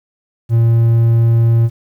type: tone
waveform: triangle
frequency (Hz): 115.5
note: A#2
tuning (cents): -16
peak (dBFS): -6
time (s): 0.49-1.7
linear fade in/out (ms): 50
effects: 8-bit